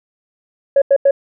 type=tone bursts; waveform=sine; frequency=554.4 Hz; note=C#5; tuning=in tune; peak=-6 dBFS; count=3; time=0.76-1.11 s; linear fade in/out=5 ms; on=58 ms; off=88 ms; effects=tanh soft clip ceiling -4 dBFS